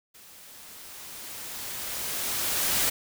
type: noise with level ramp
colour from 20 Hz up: white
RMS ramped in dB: -51 to -24 dBFS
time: 0.14-2.9 s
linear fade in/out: 10 ms
effects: none